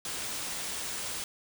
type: band-stop noise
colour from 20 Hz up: white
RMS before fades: -36 dBFS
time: 0.05-1.24 s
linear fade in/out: 2 ms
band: 11000 to 16000 Hz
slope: 96 dB/octave
effects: none